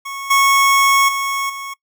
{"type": "tone with level steps", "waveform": "25% pulse", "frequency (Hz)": 1101, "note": "C#6", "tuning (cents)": -12, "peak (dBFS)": [-22, -7, -15, -23], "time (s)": [0.05, 1.74], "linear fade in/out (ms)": 10, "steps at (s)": [0.3, 1.08, 1.49], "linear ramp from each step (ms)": 10, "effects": ["noise-tail reverb RT60 0.1 s tail -22 dB re dry"]}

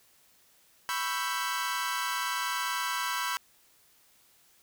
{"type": "chord", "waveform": "sawtooth", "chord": "C# half-diminished seventh", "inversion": "third", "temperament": "equal with one note detuned", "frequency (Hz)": [987.8, 1108.7, 1326.9, 1568], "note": ["B5", "C#6", "E6", "G6"], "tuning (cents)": [0, 0, 11, 0], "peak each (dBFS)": [-30, -33, -32, -32], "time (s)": [0.89, 3.37], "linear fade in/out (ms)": 0, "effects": ["white hiss -63 dBFS RMS until 4.62 s"]}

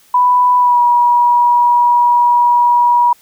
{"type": "tone with pitch glide", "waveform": "sine", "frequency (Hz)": [990, 964], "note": ["B5", "B5"], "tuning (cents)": [4, -42], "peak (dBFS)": -7, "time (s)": [0.14, 3.13], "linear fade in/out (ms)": 5, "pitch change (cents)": -46, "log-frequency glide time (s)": [0.58, 0.81], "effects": ["white hiss -49 dBFS RMS until 3.21 s"]}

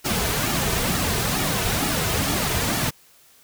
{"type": "noise with flanger", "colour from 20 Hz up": "pink", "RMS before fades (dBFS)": -23, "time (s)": [0.04, 2.91], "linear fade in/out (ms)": 20, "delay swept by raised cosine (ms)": [1.9, 3.7], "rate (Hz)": 2.2, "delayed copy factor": -0.6, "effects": ["white hiss -54 dBFS RMS until 3.43 s"]}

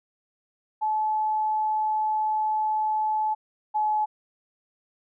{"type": "tone pair in turn", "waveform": "sine", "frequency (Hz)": [862, 853.6], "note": ["A5", "G#5"], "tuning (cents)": [-36, 47], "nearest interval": "unison", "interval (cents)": 17, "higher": "first", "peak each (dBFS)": [-22, -21], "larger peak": "second", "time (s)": [[0.81, 3.35], [3.74, 4.06]], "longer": "first", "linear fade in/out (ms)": 20, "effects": []}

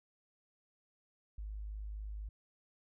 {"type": "tone", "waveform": "sine", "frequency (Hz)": 52, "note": "G#1", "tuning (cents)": 3, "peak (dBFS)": -40, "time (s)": [1.38, 2.29], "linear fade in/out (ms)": 5, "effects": []}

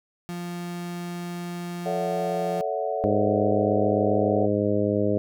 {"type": "tone", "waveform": "35% pulse", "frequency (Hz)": 174.61, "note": "F3", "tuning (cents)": 0, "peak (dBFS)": -29, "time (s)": [0.29, 2.61], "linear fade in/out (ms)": 0}
{"type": "chord", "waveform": "sine", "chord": "F# minor seventh", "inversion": "first", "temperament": "equal with one note detuned", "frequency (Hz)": [440, 563.7, 659.3, 740], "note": ["A4", "C#5", "E5", "F#5"], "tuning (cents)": [0, 29, 0, 0], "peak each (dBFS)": -30, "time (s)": [1.85, 4.47], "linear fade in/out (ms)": 20}
{"type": "harmonic tone", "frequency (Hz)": 103.2, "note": "G#2", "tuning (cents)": -10, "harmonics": [1, 2, 3, 4, 5, 6], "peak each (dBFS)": [-29, -27, -27, -27, -27, -29], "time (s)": [3.04, 5.18], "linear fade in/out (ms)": 0}
{"effects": []}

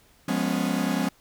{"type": "chord", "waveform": "45% pulse", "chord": "C# dominant seventh", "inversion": "first", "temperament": "equal with one note detuned", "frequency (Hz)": [177.46, 207.7, 246.9, 277.2], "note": ["E#3", "G#3", "B3", "C#4"], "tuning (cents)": [28, 0, 0, 0], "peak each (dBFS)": -29, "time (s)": [0.28, 1.09], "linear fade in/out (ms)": 5, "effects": ["pink hiss -59 dBFS RMS until 1.2 s"]}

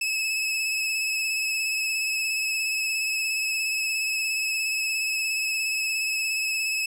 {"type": "tone with vibrato", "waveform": "sawtooth", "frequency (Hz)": 2592, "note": "E7", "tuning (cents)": -30, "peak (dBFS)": -21, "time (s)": [0.01, 6.86], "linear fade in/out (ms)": 5, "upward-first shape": "sine", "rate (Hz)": 17, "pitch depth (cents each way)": 26, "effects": ["low-pass 12000 Hz 12 dB/octave"]}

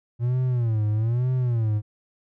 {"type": "tone with vibrato", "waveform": "triangle", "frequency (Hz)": 116.54, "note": "A#2", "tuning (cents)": 0, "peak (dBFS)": -18, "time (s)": [0.19, 1.82], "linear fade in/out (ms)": 50, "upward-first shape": "sine", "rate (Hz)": 1.1, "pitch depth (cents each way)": 170, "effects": []}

